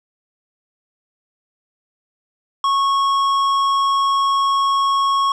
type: tone with tanh clipping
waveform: sine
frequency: 1100 Hz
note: C#6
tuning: 14 cents flat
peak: -16 dBFS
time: 2.64-5.32 s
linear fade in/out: 2 ms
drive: 11 dB
effects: none